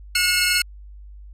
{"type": "tone cluster", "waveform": "25% pulse", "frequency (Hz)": [1445, 2171, 2653, 4320], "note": ["F#6", "C#7", "E7", "C#8"], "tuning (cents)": [-41, -37, 10, -45], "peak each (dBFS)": -19, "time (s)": [0.15, 0.62], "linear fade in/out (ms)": 5, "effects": ["added 50 Hz sine -38 dBFS peak until 1.33 s", "resampled to 32000 Hz"]}